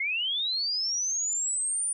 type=linear sweep; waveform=sine; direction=up; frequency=2088 to 9430 Hz; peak=-26 dBFS; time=0-1.93 s; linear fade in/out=5 ms; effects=none